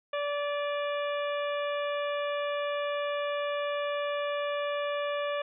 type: harmonic tone with a mistuned harmonic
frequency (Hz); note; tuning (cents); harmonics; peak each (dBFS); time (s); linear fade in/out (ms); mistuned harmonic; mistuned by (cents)
579; D5; -25; 1 / 2 / 3 / 4 / 5 / 6; -30 / -36 / -40 / -42 / -44 / -46; 0.13-5.42; 5; 4; +53
effects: none